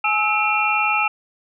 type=tone cluster; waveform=sine; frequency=841 / 1303 / 2393 / 2714 Hz; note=G#5 / E6 / D7 / E7; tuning=+22 / -20 / +32 / +50 cents; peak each=-22 dBFS; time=0.04-1.08 s; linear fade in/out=5 ms; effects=none